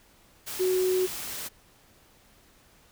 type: tone in noise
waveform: sine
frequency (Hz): 370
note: F#4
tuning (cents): 0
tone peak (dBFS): -22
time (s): 0.59-1.07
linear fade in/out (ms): 20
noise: white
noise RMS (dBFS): -36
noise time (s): 0.46-1.49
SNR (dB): +11
effects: pink hiss -59 dBFS RMS until 2.91 s